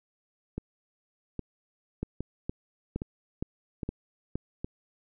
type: two click trains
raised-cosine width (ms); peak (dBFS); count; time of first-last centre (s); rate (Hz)
3; -20 / -18; 6 / 6; 0.58-4.645 / 2.03-4.356; 1.23 / 2.15
effects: none